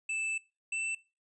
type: tone pair in turn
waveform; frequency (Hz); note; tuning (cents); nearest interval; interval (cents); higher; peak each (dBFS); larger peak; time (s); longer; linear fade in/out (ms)
square; 2637 / 2665; E7 / E7; 0 / +18; unison; 18; second; -32 / -32; neither; 0.09-0.38 / 0.72-0.95; first; 5
effects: noise-tail reverb RT60 0.3 s tail -22 dB re dry + resampled to 22050 Hz